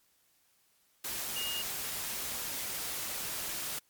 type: tone in noise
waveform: sine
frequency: 2849 Hz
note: F7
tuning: 34 cents sharp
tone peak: -35 dBFS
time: 1.36-1.62 s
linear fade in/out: 5 ms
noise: white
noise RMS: -37 dBFS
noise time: 1.04-3.79 s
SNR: -1 dB
effects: white hiss -70 dBFS RMS until 3.89 s + MP3 96 kbps